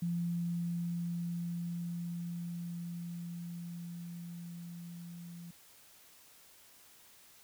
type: tone with level ramp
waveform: sine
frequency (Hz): 171.9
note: F3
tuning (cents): -27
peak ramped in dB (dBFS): -31 to -45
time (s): 0.02-5.51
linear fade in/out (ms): 5
effects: white hiss -60 dBFS RMS until 7.43 s